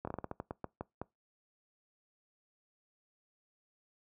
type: slowing click train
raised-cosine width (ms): 1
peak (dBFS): -24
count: 12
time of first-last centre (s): 0.05-1.016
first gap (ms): 24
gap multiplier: 1.24
effects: noise-tail reverb RT60 0.2 s tail -23 dB re dry + high-pass 60 Hz 12 dB/octave